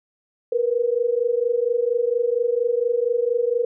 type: tone pair together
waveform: sine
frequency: 466.2 / 490.5 Hz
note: A#4 / B4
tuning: 0 / -12 cents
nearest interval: minor second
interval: 88 cents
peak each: -21 dBFS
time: 0.52-3.65 s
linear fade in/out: 5 ms
effects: none